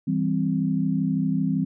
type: chord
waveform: sine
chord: C major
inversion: first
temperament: just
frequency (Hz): 163.52 / 196.22 / 261.6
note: E3 / G3 / C4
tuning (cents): -14 / +2 / 0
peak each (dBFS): -25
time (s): 0.07-1.65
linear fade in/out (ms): 10
effects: none